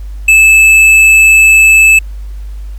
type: tone with hard clipping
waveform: sine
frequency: 2618 Hz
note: E7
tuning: 13 cents flat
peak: -3 dBFS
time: 0.28-1.99 s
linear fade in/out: 5 ms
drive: 7 dB
effects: added 50 Hz sine -20 dBFS peak until 2.78 s + pink hiss -46 dBFS RMS until 2.78 s